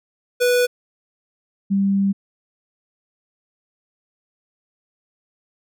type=tone pair in turn; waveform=square / sine; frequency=491.7 / 196.94 Hz; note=B4 / G3; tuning=-8 / +8 cents; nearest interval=octave + major third; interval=1584 cents; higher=first; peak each=-15 dBFS; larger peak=neither; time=0.4-0.67 / 1.7-2.13 s; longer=second; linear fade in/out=20 ms; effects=none